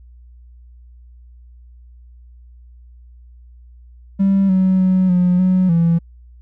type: tone with pitch steps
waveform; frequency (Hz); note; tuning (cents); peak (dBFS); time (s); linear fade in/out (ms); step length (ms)
triangle; 195.2 / 187.6 / 186.1 / 179.3 / 184.9 / 167.8; G3 / F#3 / F#3 / F3 / F#3 / E3; -7 / +24 / +10 / +46 / -1 / +31; -8; 4.19-5.99; 20; 300
effects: tanh soft clip ceiling -7 dBFS + added 60 Hz sine -40 dBFS peak until 6.41 s